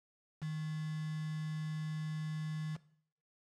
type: tone with quantisation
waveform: sine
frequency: 155.56 Hz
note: D#3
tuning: in tune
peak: -36 dBFS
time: 0.41-2.77 s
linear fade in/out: 20 ms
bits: 8
effects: noise-tail reverb RT60 0.6 s tail -18 dB re dry + low-pass 7000 Hz 12 dB/octave